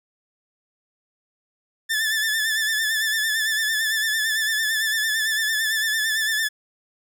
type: tone with vibrato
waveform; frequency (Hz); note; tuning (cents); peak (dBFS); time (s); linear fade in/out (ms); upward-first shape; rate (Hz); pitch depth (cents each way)
sawtooth; 1754; A6; -6; -17; 1.89-6.49; 20; sine; 8.9; 50
effects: none